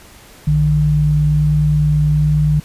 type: tone pair together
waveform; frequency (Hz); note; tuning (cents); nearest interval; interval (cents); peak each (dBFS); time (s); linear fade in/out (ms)
sine; 59.61 / 150.2; A#1 / D3; +39 / +39; octave + major third; 1600; -19 / -11; 0.47-2.6; 5
effects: pink hiss -42 dBFS RMS until 2.64 s + resampled to 32000 Hz